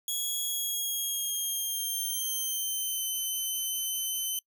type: tone with pitch glide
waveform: 5% pulse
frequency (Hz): 3336 to 3059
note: G#7 to G7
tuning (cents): +7 to -43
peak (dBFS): -22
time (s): 0.08-4.39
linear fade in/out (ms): 2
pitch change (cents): -150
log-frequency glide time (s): 0.45-3.05
effects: noise-tail reverb RT60 0.1 s tail -25 dB re dry